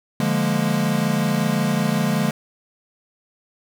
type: chord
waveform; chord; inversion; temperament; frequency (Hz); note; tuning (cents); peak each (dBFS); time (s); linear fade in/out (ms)
square; Bb dominant seventh; first; equal; 146.83 / 174.61 / 207.7 / 233.1; D3 / F3 / Ab3 / Bb3; 0 / 0 / 0 / 0; -25 / -25 / -23 / -26; 0.2-2.31; 2
effects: none